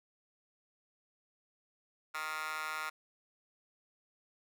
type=tone with high-pass filter; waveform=10% pulse; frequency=155.56 Hz; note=D#3; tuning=in tune; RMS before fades=-39 dBFS; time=2.14-2.9 s; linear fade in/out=10 ms; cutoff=1400 Hz; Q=9.3; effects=none